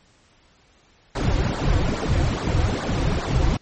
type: noise with flanger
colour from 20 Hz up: brown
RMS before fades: -21 dBFS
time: 1.15-3.57 s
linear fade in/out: 5 ms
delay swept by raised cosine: 0.33 to 4.93 ms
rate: 2.4 Hz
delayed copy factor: -0.85
effects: pink hiss -57 dBFS RMS until 3.61 s + MP3 32 kbps